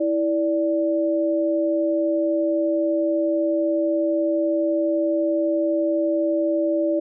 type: tone pair together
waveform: sine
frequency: 327.8 / 584 Hz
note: E4 / D5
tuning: -10 / -10 cents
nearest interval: minor seventh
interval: 1000 cents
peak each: -21 dBFS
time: 0-7 s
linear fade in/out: 10 ms
effects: none